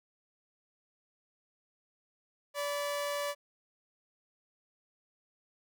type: tone pair together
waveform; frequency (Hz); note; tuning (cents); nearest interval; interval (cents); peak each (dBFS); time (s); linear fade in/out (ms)
sawtooth; 577.3 / 993; D5 / B5; -30 / +9; major sixth; 939; -29 / -39; 2.54-3.35; 50
effects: none